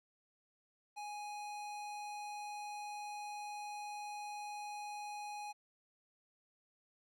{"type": "tone with low-pass filter", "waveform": "square", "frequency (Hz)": 831, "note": "G#5", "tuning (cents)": 1, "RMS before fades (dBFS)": -45, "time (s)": [0.96, 5.53], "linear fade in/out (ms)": 20, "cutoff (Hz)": 9800, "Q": 0.72, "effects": ["13-bit"]}